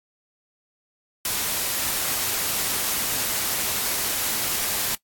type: noise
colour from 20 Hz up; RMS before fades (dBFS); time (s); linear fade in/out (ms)
white; -25; 1.25-4.95; 2
effects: noise-tail reverb RT60 0.1 s tail -20 dB re dry + AAC 64 kbps